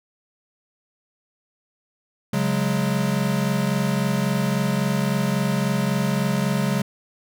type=chord; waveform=square; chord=C# suspended fourth; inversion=none; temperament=equal with one note detuned; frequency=138.59 / 184.04 / 207.7 Hz; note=C#3 / F#3 / G#3; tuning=0 / -9 / 0 cents; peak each=-25 dBFS; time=2.33-6.82 s; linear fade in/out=5 ms; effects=none